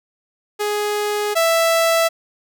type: tone pair in turn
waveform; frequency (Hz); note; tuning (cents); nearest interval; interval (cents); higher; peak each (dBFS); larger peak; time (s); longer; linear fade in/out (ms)
sawtooth; 416.5 / 661.2; G#4 / E5; +5 / +5; minor sixth; 800; second; -15 / -10; second; 0.59-1.35 / 1.35-2.09; first; 20
effects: none